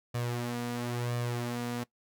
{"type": "tone with flanger", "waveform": "sawtooth", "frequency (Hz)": 120.5, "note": "B2", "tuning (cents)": -42, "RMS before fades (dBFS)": -34, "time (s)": [0.14, 1.84], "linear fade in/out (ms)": 10, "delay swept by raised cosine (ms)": [1.7, 4.3], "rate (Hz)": 0.98, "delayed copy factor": 0.55, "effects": ["noise-tail reverb RT60 0.1 s tail -19 dB re dry"]}